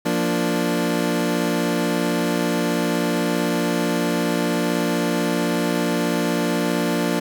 25% pulse chord, Bb major, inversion second, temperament equal, 174.61 / 233.1 / 293.7 Hz, F3 / Bb3 / D4, 0 / 0 / 0 cents, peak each -20 dBFS, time 0.05-7.2 s, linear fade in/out 10 ms, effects none

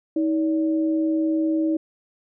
sine tone pair together, 317.8 / 572.2 Hz, D#4 / D5, +37 / -45 cents, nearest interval minor seventh, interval 1018 cents, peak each -19 / -30 dBFS, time 0.16-1.77 s, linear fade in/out 5 ms, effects none

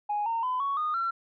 sine tone with pitch steps, 830.6 / 916.3 / 1010.8 / 1115.1 / 1230.2 / 1357.1 Hz, G#5 / A#5 / B5 / C#6 / D#6 / E6, 0 / -30 / +40 / +10 / -20 / +50 cents, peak -25 dBFS, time 0.09-1.11 s, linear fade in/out 10 ms, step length 170 ms, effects tanh soft clip ceiling -22 dBFS

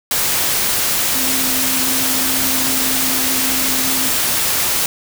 sine tone in noise, 261.6 Hz, C4, in tune, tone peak -25 dBFS, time 1.15-4.09 s, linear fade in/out 2 ms, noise white, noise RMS -17 dBFS, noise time 0.11-4.86 s, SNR -11 dB, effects none

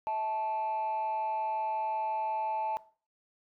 sine tone pair together, 647 / 874.4 Hz, E5 / A5, -32 / -11 cents, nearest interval perfect fourth, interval 521 cents, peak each -36 / -28 dBFS, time 0.07-2.77 s, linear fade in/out 0 ms, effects noise-tail reverb RT60 0.4 s tail -19 dB re dry + tanh soft clip ceiling -27 dBFS

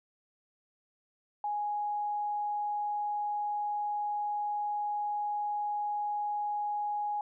sine tone, 830.6 Hz, G#5, in tune, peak -30 dBFS, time 1.44-7.21 s, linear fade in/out 2 ms, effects none

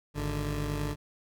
20% pulse tone pair together, 51.97 / 147 Hz, G#1 / D3, +2 / +2 cents, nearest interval octave + tritone, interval 1800 cents, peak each -28 dBFS, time 0.14-0.96 s, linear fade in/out 50 ms, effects none

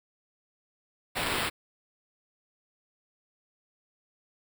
violet noise with sample-and-hold, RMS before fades -30 dBFS, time 1.15-1.5 s, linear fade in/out 20 ms, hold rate 6300 Hz, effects none

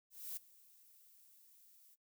violet noise with ADSR envelope, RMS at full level -43 dBFS, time 0.1-1.96 s, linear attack 270 ms, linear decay 5 ms, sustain -22 dB, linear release 25 ms, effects noise-tail reverb RT60 0.1 s tail -19 dB re dry

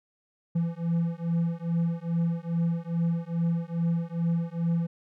triangle beating tone pair, 167.1 / 169.5 Hz, E3 / E3, +24 / +49 cents, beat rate 2.4 Hz, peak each -26 dBFS, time 0.55-4.87 s, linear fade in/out 10 ms, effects none

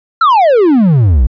triangle exponential sweep, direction down, 1396.9 to 53.6 Hz, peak -3 dBFS, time 0.21-1.27 s, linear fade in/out 5 ms, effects resampled to 11025 Hz

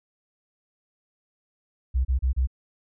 sine tone bursts, 64.4 Hz, C2, 27 cents flat, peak -19 dBFS, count 4, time 1.94-2.473 s, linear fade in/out 20 ms, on 110 ms, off 31 ms, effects none

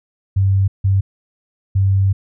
sine tone bursts at uneven times, 97.1 Hz, G2, 16 cents flat, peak -11 dBFS, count 3, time 0.36-0.68 / 0.84-1.01 / 1.75-2.13 s, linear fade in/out 10 ms, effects none

